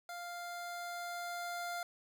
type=tone with level ramp; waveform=25% pulse; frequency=698.5 Hz; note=F5; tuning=in tune; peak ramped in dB=-39 to -34 dBFS; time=0.09-1.83 s; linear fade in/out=2 ms; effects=none